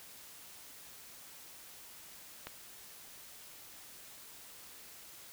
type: click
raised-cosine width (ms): 0.3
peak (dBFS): -25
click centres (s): 2.47
effects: white hiss -53 dBFS RMS until 5.32 s